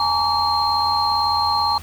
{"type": "tone cluster", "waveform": "sine", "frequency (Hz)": [837, 915, 1144, 4191], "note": ["G#5", "A#5", "D6", "C8"], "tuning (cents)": [13, -32, -46, 2], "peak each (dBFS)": -22, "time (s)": [0, 1.78], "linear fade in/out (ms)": 2, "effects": ["added 83 Hz sine -37 dBFS peak until 1.82 s", "pink hiss -41 dBFS RMS until 1.82 s"]}